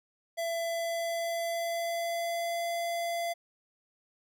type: tone with pitch glide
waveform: square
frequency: 670 to 682.1 Hz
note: E5 to F5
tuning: +28 to -41 cents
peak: -31 dBFS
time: 0.37-3.34 s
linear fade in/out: 20 ms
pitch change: +31 cents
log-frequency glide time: 0.61-2.67 s
effects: none